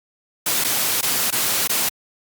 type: noise with dropouts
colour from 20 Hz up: white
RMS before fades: -20 dBFS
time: 0.46-1.89 s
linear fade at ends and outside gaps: 5 ms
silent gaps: 0.64-0.645 / 1.012-1.027 / 1.306-1.324 / 1.675-1.694 s
effects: high-pass 100 Hz 12 dB/octave + Opus 48 kbps